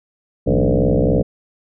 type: tone with frequency modulation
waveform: sine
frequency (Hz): 168.1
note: E3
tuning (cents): +34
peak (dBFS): -12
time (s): 0.46-1.23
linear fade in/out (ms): 20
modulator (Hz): 63.8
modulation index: 6.4
effects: none